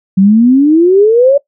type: exponential sweep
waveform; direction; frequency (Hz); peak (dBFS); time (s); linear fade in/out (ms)
sine; up; 185.5 to 576; -3; 0.17-1.38; 10
effects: noise-tail reverb RT60 0.1 s tail -17 dB re dry